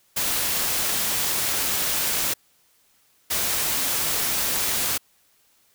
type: noise bursts at uneven times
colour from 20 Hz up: white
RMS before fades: -24 dBFS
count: 2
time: 0.16-2.34 / 3.3-4.98 s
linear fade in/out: 10 ms
effects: white hiss -62 dBFS RMS until 5.74 s